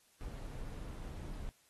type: noise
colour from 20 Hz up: brown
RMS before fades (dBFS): -44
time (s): 0.21-1.49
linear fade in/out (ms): 0
effects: white hiss -69 dBFS RMS until 1.69 s + AAC 32 kbps